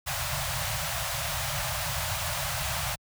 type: band-stop noise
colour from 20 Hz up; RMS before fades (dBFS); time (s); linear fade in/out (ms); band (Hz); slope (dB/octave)
pink; -30; 0.06-2.96; 20; 160 to 560; 96
effects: high-pass 60 Hz 12 dB/octave